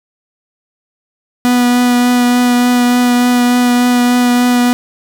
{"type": "tone with vibrato", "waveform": "45% pulse", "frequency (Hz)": 245.2, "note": "B3", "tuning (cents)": -12, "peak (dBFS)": -8, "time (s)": [1.45, 4.73], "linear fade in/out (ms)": 0, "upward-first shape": "triangle", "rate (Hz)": 3.4, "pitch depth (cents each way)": 13, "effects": []}